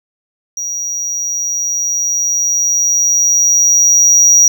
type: tone with level ramp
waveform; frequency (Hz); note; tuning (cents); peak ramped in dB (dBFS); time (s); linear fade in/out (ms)
triangle; 5760; F#8; -47; -17 to -3; 0.57-4.48; 2
effects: none